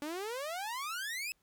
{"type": "exponential sweep", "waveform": "sawtooth", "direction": "up", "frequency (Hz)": [284.2, 2637], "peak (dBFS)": -33, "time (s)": [0.02, 1.32], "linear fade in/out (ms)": 0, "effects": ["pink hiss -75 dBFS RMS until 1.42 s"]}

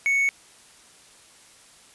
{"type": "tone", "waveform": "triangle", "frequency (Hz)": 2217, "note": "C#7", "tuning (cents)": 0, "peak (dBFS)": -17, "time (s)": [0.06, 0.29], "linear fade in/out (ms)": 0, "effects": ["white hiss -52 dBFS RMS until 1.94 s", "resampled to 24000 Hz"]}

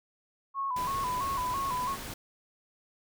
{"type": "tone with vibrato", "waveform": "sine", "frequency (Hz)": 1046.5, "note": "C6", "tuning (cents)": 0, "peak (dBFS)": -29, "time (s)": [0.54, 1.97], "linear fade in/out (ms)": 50, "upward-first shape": "square", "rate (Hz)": 3, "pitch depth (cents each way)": 80}
{"type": "noise", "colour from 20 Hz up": "pink", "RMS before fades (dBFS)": -40, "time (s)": [0.76, 2.14], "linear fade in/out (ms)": 5}
{"effects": []}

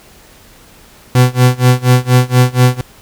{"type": "tone with tremolo", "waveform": "40% pulse", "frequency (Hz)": 125.4, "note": "B2", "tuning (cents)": 27, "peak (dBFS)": -3, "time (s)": [1.15, 2.81], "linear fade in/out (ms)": 2, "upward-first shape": "sine", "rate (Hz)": 4.2, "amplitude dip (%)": 95, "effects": ["pink hiss -42 dBFS RMS until 3.01 s"]}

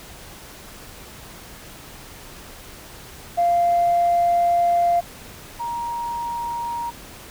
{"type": "tone pair in turn", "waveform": "sine", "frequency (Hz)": [694, 941.5], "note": ["F5", "A#5"], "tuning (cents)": [-11, 17], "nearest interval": "perfect fourth", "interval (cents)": 528, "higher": "second", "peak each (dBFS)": [-14, -24], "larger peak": "first", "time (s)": [[3.37, 5.01], [5.59, 6.91]], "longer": "first", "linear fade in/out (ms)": 20, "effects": ["tanh soft clip ceiling -11 dBFS", "pink hiss -41 dBFS RMS until 7.3 s"]}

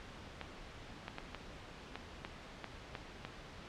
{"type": "clicks", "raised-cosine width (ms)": 0.3, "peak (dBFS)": -25, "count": 9, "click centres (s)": [0.413, 1.081, 1.184, 1.347, 1.956, 2.249, 2.643, 2.952, 3.25], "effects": ["pink hiss -51 dBFS RMS until 3.68 s", "low-pass 4000 Hz 12 dB/octave"]}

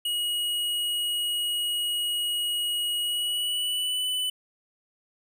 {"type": "tone with pitch glide", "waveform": "square", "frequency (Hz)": [2900, 2994], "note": ["F#7", "F#7"], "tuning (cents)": [-35, 20], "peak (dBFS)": -26, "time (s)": [0.05, 4.3], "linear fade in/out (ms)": 5, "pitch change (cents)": 55, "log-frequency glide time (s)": [3.02, 4.08], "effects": []}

